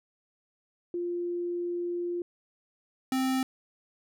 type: tone pair in turn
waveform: sine / square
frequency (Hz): 349.2 / 261.6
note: F4 / C4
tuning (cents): 0 / 0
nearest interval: perfect fourth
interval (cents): 500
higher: first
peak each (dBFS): -29 / -26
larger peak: second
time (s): 0.94-2.22 / 3.12-3.43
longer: first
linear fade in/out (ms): 2
effects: none